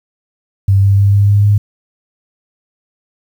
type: tone with pitch steps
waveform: sine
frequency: 98 / 98.97 / 99.94 / 100.93 / 101.93 / 102.93 Hz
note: G2 / G2 / G2 / G#2 / G#2 / G#2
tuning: 0 / +17 / +34 / -49 / -32 / -15 cents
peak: -6 dBFS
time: 0.68-1.58 s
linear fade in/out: 5 ms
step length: 150 ms
effects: 7-bit